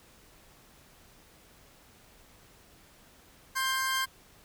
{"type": "tone pair together", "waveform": "sawtooth", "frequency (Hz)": [1055, 1580.7], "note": ["C6", "G6"], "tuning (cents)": [14, 14], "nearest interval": "perfect fifth", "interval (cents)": 700, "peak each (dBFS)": -27, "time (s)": [3.55, 4.06], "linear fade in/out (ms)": 20, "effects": ["pink hiss -58 dBFS RMS until 4.44 s"]}